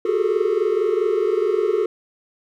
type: tone cluster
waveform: triangle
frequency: 365.2 / 384.1 / 406.7 / 431.5 / 450.9 Hz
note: F#4 / G4 / G#4 / A4 / A4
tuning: -23 / -35 / -36 / -34 / +42 cents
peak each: -21 / -27 / -21 / -20 / -23 dBFS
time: 0.05-1.86 s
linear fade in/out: 5 ms
effects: none